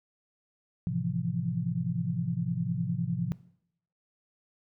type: chord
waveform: sine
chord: F major seventh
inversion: first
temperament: equal with one note detuned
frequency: 109.62 / 130.81 / 164.81 / 174.61 Hz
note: A2 / C3 / E3 / F3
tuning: -6 / 0 / 0 / 0 cents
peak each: -36 / -33 / -34 / -31 dBFS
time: 0.87-3.32 s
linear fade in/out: 0 ms
effects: noise-tail reverb RT60 0.7 s tail -19 dB re dry